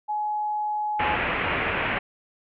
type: tone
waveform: sine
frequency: 844 Hz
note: G#5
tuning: 28 cents sharp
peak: -24 dBFS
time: 0.08-1.16 s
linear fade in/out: 20 ms
type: low-pass noise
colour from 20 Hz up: white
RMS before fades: -26 dBFS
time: 0.99-1.99 s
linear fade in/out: 10 ms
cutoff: 2700 Hz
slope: 48 dB/octave
effects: none